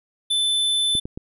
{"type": "tone", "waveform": "square", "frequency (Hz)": 3520, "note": "A7", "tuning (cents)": 0, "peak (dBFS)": -19, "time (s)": [0.3, 1], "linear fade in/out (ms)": 10}
{"type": "clicks", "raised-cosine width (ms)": 3, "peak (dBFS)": -18, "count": 3, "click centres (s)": [0.952, 1.055, 1.175]}
{"effects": ["resampled to 32000 Hz"]}